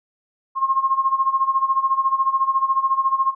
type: tone with tremolo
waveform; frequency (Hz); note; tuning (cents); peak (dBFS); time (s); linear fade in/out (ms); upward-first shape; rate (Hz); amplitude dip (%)
sine; 1071; C6; +40; -13; 0.55-3.35; 50; sine; 14; 80
effects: none